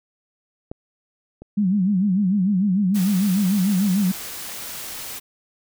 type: clicks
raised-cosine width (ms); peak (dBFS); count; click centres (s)
2; -18 / -25; 2; 0.715 / 1.42
type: tone with vibrato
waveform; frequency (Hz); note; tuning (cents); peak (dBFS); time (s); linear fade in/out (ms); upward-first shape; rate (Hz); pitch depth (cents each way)
sine; 194.1; G3; -17; -16; 1.57-4.12; 10; sine; 6.7; 140
type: noise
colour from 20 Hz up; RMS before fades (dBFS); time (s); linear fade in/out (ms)
white; -33; 2.94-5.2; 20
effects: none